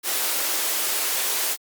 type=high-pass noise; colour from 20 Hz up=white; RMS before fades=-24 dBFS; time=0.03-1.57 s; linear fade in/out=50 ms; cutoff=310 Hz; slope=24 dB/octave; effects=Opus 48 kbps